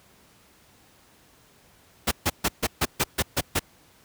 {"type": "noise bursts", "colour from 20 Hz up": "pink", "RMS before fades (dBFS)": -22, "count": 9, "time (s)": [2.07, 3.595], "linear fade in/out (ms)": 10, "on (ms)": 45, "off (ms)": 140, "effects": ["pink hiss -57 dBFS RMS until 4.04 s", "high-pass 60 Hz 12 dB/octave"]}